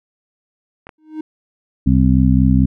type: clicks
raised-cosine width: 0.5 ms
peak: -21 dBFS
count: 2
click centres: 0.869 / 0.892 s
type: tone with exponential growth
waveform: triangle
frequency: 311.1 Hz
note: D#4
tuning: in tune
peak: -18 dBFS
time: 0.98-1.21 s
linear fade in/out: 5 ms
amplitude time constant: 50 ms
type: harmonic tone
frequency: 64.4 Hz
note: C2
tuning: 27 cents flat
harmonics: 1 / 2 / 3 / 4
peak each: -15 / -15 / -15 / -15 dBFS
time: 1.86-2.66 s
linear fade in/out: 10 ms
effects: none